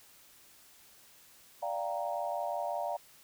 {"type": "chord", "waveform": "sine", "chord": "G minor seventh", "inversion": "second", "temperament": "equal", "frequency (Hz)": [587.3, 698.5, 784, 932.3], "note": ["D5", "F5", "G5", "Bb5"], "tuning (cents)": [0, 0, 0, 0], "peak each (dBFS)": [-37, -36, -40, -39], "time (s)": [1.62, 2.97], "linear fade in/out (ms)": 10, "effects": ["white hiss -59 dBFS RMS until 3.23 s"]}